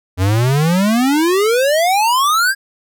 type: exponential sweep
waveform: square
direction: up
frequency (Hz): 88.8 to 1648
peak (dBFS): -12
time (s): 0.17-2.55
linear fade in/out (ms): 50
effects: none

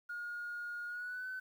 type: tone with pitch glide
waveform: sine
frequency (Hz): 1431 to 1516.1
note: F6 to F#6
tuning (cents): +42 to +42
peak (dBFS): -38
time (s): 0.09-1.4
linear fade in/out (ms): 10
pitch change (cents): +100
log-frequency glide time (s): 0.87-1.28
effects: tanh soft clip ceiling -36 dBFS + 11-bit

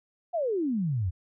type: exponential sweep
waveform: sine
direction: down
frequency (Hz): 730 to 82.41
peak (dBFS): -25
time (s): 0.33-1.11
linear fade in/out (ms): 20
effects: none

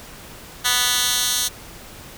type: tone with high-pass filter sweep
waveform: 10% pulse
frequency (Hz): 246.9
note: B3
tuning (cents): 0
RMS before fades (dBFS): -20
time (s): 0.64-1.49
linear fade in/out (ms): 20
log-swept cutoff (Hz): 2300 to 4600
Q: 0.89
effects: pink hiss -40 dBFS RMS until 2.17 s

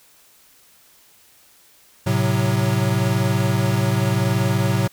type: chord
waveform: square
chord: F# diminished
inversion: first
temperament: equal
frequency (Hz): 110 / 130.81 / 185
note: A2 / C3 / F#3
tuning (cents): 0 / 0 / 0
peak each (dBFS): -21 / -22 / -24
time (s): 2.06-4.88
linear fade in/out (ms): 10
effects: white hiss -53 dBFS RMS until 4.92 s

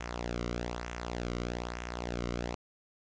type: tone with flanger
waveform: sawtooth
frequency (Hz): 59.6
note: A#1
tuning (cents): +39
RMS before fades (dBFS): -37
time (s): 0-2.55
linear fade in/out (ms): 5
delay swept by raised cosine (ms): 0.22 to 1.19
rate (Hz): 1.1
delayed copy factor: -0.7
effects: resampled to 16000 Hz + 10-bit

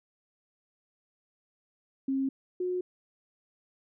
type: tone pair in turn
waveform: sine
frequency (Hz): 268.9 / 362.8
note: C4 / F#4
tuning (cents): +47 / -34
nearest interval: perfect fourth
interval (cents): 519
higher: second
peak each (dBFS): -26 / -28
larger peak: first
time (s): 2.08-2.29 / 2.6-2.81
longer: neither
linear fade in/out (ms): 5
effects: none

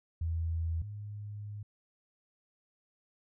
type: tone pair in turn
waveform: sine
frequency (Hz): 82.41 / 103.83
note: E2 / G#2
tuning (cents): 0 / 0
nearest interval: major third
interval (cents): 400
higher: second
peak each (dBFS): -30 / -39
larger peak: first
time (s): 0.21-0.82 / 0.82-1.63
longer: second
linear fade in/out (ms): 5
effects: none

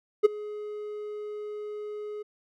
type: tone with ADSR envelope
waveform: triangle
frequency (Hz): 420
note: G#4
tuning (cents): +19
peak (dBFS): -10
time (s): 0.23-2.23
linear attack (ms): 23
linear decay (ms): 15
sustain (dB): -22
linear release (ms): 13
effects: none

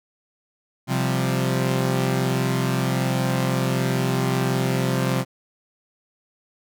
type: chord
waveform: sawtooth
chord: C suspended fourth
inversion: none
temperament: equal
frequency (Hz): 130.81 / 174.61 / 196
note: C3 / F3 / G3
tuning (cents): 0 / 0 / 0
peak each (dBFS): -18 / -22 / -24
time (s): 0.87-5.25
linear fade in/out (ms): 50
effects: none

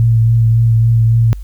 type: tone with vibrato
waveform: sine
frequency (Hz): 114.1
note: A#2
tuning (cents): -37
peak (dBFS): -7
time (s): 0-1.33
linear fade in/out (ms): 0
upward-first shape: triangle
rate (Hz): 3.6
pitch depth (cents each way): 27
effects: added 50 Hz sine -24 dBFS peak until 1.43 s + white hiss -52 dBFS RMS until 1.43 s

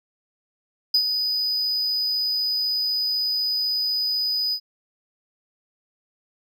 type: tone with ADSR envelope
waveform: triangle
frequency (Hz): 4978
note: D#8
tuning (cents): 0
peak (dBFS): -13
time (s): 0.94-4.6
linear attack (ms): 6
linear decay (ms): 75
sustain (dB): -7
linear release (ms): 70
effects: none

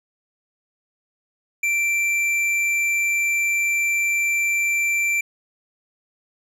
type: tone with tanh clipping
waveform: triangle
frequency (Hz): 2349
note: D7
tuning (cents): 0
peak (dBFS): -20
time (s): 1.63-5.21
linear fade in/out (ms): 5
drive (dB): 14
effects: none

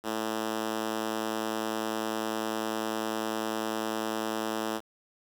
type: tone with high-pass filter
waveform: 5% pulse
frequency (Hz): 110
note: A2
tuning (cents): 0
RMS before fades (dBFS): -32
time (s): 0.03-4.81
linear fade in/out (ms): 50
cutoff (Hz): 250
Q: 1.7
effects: 8-bit

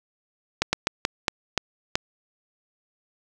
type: slowing click train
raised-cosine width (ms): 0.2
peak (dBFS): -3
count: 7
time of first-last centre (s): 0.62-1.955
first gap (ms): 110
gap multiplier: 1.28
effects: none

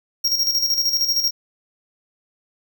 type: tone with tremolo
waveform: square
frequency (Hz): 5588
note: F8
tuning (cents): 0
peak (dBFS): -16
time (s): 0.24-1.31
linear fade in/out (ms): 10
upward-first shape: square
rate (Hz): 13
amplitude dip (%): 55
effects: 9-bit

